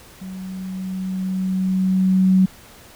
sine tone with level ramp, 187.7 Hz, F#3, 25 cents sharp, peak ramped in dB -30 to -10 dBFS, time 0.21-2.46 s, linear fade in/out 10 ms, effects pink hiss -45 dBFS RMS until 2.95 s

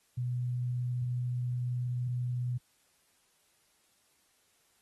sine tone, 123.47 Hz, B2, in tune, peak -30 dBFS, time 0.17-2.58 s, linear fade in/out 10 ms, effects white hiss -70 dBFS RMS until 4.81 s + AAC 32 kbps

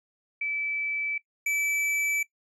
sine / square tone pair in turn, 2310 / 2310 Hz, D7 / D7, -29 / -29 cents, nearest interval unison, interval 0 cents, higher neither, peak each -27 / -25 dBFS, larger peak second, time 0.41-1.18 / 1.46-2.23 s, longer neither, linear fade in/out 5 ms, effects noise-tail reverb RT60 0.1 s tail -19 dB re dry + low-pass 12000 Hz 12 dB/octave

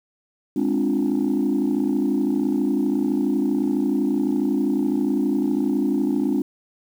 sine chord, D half-diminished seventh, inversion second, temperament equal, 207.7 / 261.6 / 293.7 / 349.2 Hz, Ab3 / C4 / D4 / F4, 0 / 0 / 0 / 0 cents, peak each -24 / -22 / -21 / -26 dBFS, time 0.56-6.42 s, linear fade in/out 5 ms, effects tanh soft clip ceiling -13 dBFS + 8-bit

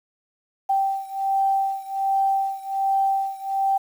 sine beating tone pair, 780 / 781.3 Hz, G5 / G5, -9 / -6 cents, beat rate 1.3 Hz, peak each -22 / -24 dBFS, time 0.69-3.78 s, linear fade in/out 10 ms, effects 8-bit

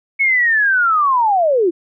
sine linear sweep, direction down, 2217 to 320 Hz, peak -11 dBFS, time 0.19-1.71 s, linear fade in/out 20 ms, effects none

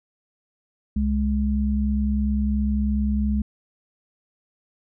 sine tone pair together, 66.4 / 209.3 Hz, C2 / G#3, +26 / +14 cents, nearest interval octave + minor sixth, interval 1988 cents, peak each -22 dBFS, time 0.96-3.42 s, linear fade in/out 5 ms, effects none

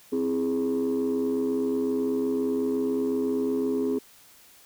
sine chord, C augmented, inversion none, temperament equal, 261.6 / 329.6 / 415.3 Hz, C4 / E4 / G#4, 0 / 0 / 0 cents, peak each -25 / -31 / -25 dBFS, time 0.12-3.99 s, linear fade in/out 10 ms, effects tanh soft clip ceiling -19 dBFS + white hiss -54 dBFS RMS until 4.65 s

